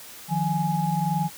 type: tone cluster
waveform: sine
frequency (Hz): 154.8 / 176.2 / 835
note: D#3 / F3 / G#5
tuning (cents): -9 / +16 / +9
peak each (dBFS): -26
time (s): 0.28-1.3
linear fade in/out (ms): 50
effects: white hiss -43 dBFS RMS until 1.37 s + high-pass 60 Hz 12 dB/octave